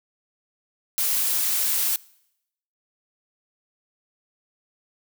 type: noise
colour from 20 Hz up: blue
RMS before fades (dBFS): -23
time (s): 0.98-1.96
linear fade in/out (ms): 0
effects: noise-tail reverb RT60 0.8 s tail -23 dB re dry